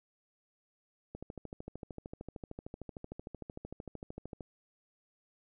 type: click train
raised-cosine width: 2 ms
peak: -29 dBFS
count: 44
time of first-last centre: 1.15-4.408 s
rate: 13.2 Hz
effects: none